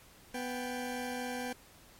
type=tone pair together; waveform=20% pulse; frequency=248.1 / 788.4 Hz; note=B3 / G5; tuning=+8 / +10 cents; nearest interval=octave + minor sixth; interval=2002 cents; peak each=-32 / -36 dBFS; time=0.34-1.53 s; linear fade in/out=5 ms; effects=pink hiss -58 dBFS RMS until 1.99 s + MP3 64 kbps